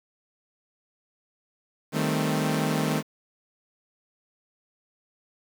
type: chord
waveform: sawtooth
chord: A half-diminished seventh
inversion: second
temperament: equal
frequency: 155.56 / 196 / 220 / 261.6 Hz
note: Eb3 / G3 / A3 / C4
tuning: 0 / 0 / 0 / 0 cents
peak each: -23 / -29 / -25 / -26 dBFS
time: 1.92-3.03 s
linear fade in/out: 50 ms
effects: 8-bit